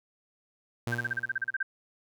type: tone with exponential decay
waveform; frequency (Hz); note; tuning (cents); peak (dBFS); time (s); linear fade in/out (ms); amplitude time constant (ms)
sawtooth; 118.1; A#2; +23; -25; 0.87-1.56; 0; 150
type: tone bursts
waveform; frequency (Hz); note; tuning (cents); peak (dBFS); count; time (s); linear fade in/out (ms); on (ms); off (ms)
sine; 1570; G6; +2; -26; 12; 0.92-1.629; 5; 27; 35
effects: none